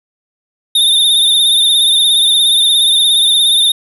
square tone with vibrato, 3632 Hz, A#7, 46 cents flat, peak -8 dBFS, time 0.75-3.72 s, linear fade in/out 5 ms, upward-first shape triangle, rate 17 Hz, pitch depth 70 cents each way, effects none

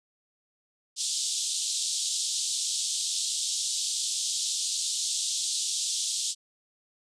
white band-pass noise, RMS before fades -30 dBFS, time 0.96-6.35 s, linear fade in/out 50 ms, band 3300 to 8700 Hz, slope 48 dB/octave, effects none

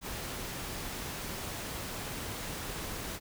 pink noise, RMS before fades -39 dBFS, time 0.01-3.2 s, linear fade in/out 50 ms, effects none

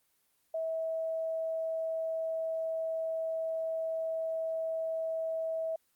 sine tone, 648 Hz, E5, 30 cents flat, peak -31 dBFS, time 0.54-5.76 s, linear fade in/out 5 ms, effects white hiss -73 dBFS RMS until 5.95 s + Opus 24 kbps

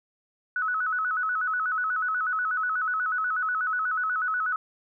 sine tone with vibrato, 1378 Hz, F6, 24 cents flat, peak -24 dBFS, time 0.56-4.56 s, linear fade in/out 2 ms, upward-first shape square, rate 8.2 Hz, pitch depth 120 cents each way, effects none

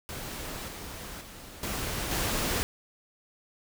pink noise with level steps, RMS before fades -38 / -41 / -46 / -33 / -29 dBFS, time 0.09-2.63 s, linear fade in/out 0 ms, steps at 0.68 / 1.21 / 1.63 / 2.11 s, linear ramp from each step 2 ms, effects none

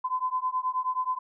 sine beating tone pair, 1015 / 1024.4 Hz, B5 / C6, +47 / -37 cents, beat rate 9.4 Hz, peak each -29 dBFS, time 0.04-1.19 s, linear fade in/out 10 ms, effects none

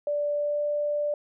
sine tone with pitch glide, 585 to 588.7 Hz, D5 to D5, -7 to +4 cents, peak -24 dBFS, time 0.07-1.14 s, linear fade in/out 2 ms, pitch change +11 cents, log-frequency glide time 0.33-0.61 s, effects none

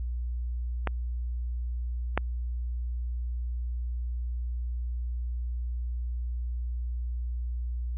clicks, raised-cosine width 0.5 ms, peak -13 / -9 dBFS, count 2, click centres 0.873 / 2.176 s, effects added 60 Hz sine -29 dBFS peak until 7.97 s + resampled to 8000 Hz

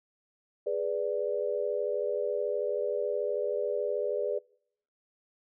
sine chord, G# diminished, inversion none, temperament equal, 415.3 / 493.9 / 587.3 Hz, G#4 / B4 / D5, 0 / 0 / 0 cents, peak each -32 dBFS, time 0.66-4.39 s, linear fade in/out 10 ms, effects noise-tail reverb RT60 0.7 s tail -26 dB re dry

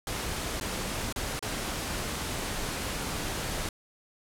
pink noise with dropouts, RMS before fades -33 dBFS, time 0.07-3.69 s, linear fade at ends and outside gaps 2 ms, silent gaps 0.6-0.61 / 1.126-1.16 / 1.393-1.425 s, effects low-pass 12000 Hz 12 dB/octave

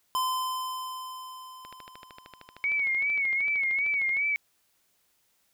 square tone with exponential decay, 1027 Hz, C6, 33 cents flat, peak -25 dBFS, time 0.15-3.1 s, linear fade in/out 0 ms, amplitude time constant 640 ms
click train, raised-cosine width 0.3 ms, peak -28 dBFS, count 34, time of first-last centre 1.65-4.169 s, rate 13.1 Hz
sine tone with vibrato, 2217 Hz, C#7, in tune, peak -24 dBFS, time 2.64-4.36 s, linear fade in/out 0 ms, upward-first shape sine, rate 2.6 Hz, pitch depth 80 cents each way
effects white hiss -70 dBFS RMS until 5.53 s

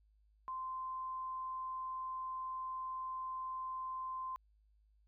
sine tone, 1039 Hz, C6, 12 cents flat, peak -39 dBFS, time 0.48-4.36 s, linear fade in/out 0 ms, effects added 52 Hz sine -67 dBFS peak until 5.07 s

